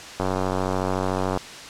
click train, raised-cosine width 1 ms, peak -10 dBFS, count 111, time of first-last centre 0.2-1.374 s, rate 93.7 Hz, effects white hiss -38 dBFS RMS until 1.69 s + low-pass 6000 Hz 12 dB/octave

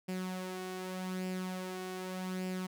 sawtooth tone with flanger, 185 Hz, F#3, in tune, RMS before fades -39 dBFS, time 0.08-2.67 s, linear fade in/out 10 ms, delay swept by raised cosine 0.39 to 2.79 ms, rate 0.84 Hz, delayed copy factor +0.5, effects none

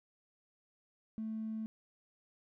triangle tone with tanh clipping, 220 Hz, A3, in tune, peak -36 dBFS, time 1.18-1.66 s, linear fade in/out 0 ms, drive 1 dB, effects none

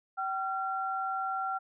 sine tone pair together, 768.9 / 1370 Hz, G5 / F6, -34 / -34 cents, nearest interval minor seventh, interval 1000 cents, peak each -33 / -33 dBFS, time 0.17-1.59 s, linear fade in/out 20 ms, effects none

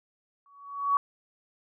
sine tone with exponential growth, 1127 Hz, C#6, 28 cents sharp, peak -18 dBFS, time 0.46-0.97 s, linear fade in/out 1 ms, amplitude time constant 110 ms, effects none

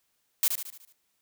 blue noise with echo, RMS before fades -23 dBFS, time 0.43-0.48 s, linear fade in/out 0 ms, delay 74 ms, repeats 6, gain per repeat -6 dB, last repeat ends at 0.924 s, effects white hiss -74 dBFS RMS until 1.21 s

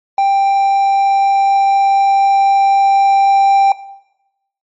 triangle tone with level ramp, 788 Hz, G5, 9 cents sharp, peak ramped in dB -7 to -4 dBFS, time 0.18-3.72 s, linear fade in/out 2 ms, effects noise-tail reverb RT60 0.9 s tail -18 dB re dry + MP3 32 kbps

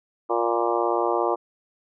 harmonic tone with a mistuned harmonic, 117.3 Hz, A#2, 11 cents sharp, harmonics 3 / 4 / 5 / 6 / 7 / 8 / 9 / 10, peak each -26 / -27 / -28 / -29 / -29 / -30 / -31 / -31 dBFS, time 0.29-1.36 s, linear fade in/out 20 ms, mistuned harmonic 8, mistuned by +24 cents, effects none

